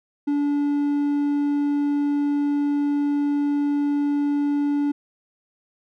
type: tone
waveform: triangle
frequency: 288.5 Hz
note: D4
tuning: 31 cents flat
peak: -17 dBFS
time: 0.27-4.92 s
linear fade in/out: 10 ms
effects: none